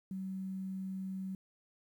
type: tone with quantisation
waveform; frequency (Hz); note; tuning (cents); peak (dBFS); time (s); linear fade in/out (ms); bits
sine; 190; F#3; +46; -37; 0.11-1.35; 2; 11
effects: none

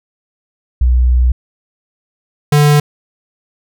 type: tone pair in turn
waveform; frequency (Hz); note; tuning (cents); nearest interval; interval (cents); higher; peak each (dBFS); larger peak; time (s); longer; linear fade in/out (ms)
sine / square; 61.8 / 147.28; B1 / D3; +2 / +5; octave + minor third; 1503; second; -7; neither; 0.81-1.32 / 2.52-2.8; first; 5
effects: none

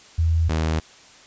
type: tone pair in turn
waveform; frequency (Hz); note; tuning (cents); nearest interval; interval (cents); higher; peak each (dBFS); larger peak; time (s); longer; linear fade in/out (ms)
sine / sawtooth; 82 / 79.48; E2 / D#2; -9 / +37; minor second; 54; first; -16; neither; 0.18-0.49 / 0.49-0.8; neither; 10
effects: white hiss -48 dBFS RMS until 1.26 s + resampled to 16000 Hz

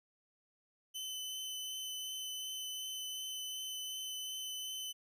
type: tone with vibrato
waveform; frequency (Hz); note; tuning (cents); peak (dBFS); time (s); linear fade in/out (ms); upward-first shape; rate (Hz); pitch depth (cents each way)
sawtooth; 3036; F#7; +44; -37; 0.94-4.93; 20; triangle; 2.7; 10
effects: none

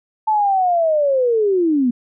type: linear sweep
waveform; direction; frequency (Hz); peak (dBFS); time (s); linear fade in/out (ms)
sine; down; 880 to 233.1; -13; 0.27-1.91; 10
effects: none

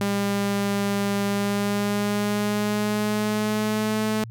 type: tone with pitch glide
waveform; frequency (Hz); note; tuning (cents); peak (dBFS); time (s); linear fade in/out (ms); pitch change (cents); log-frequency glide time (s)
sawtooth; 200.8 to 216.5; G3 to A3; +42 to -28; -18; 0.01-4.24; 2; +130; 1.26-4.02
effects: added 114 Hz sine -35 dBFS peak until 4.3 s

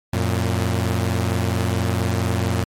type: tone pair together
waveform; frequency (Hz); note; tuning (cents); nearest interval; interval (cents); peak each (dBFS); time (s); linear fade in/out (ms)
sawtooth; 90.34 / 114.7; F#2 / A#2; -41 / -28; major third; 413; -17 / -18; 0.13-2.64; 5
effects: MP3 64 kbps

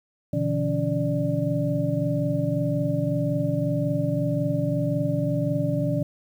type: tone cluster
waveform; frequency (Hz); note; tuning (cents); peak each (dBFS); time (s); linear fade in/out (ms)
sine; 122.3 / 146 / 167.8 / 283.1 / 589; B2 / D3 / E3 / C#4 / D5; -16 / -10 / +31 / +37 / +5; -28; 0.33-6.03; 5
effects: 9-bit

